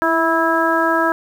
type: harmonic tone with a mistuned harmonic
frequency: 326.8 Hz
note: E4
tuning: 15 cents flat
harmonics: 1 / 2 / 3 / 4 / 5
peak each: -20 / -20 / -20 / -20 / -20 dBFS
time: 0.02-1.12 s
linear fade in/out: 0 ms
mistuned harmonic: 1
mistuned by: +24 cents
effects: 7-bit